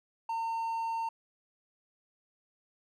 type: tone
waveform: triangle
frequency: 910 Hz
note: A#5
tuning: 42 cents flat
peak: -29 dBFS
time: 0.29-1.09 s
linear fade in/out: 5 ms
effects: none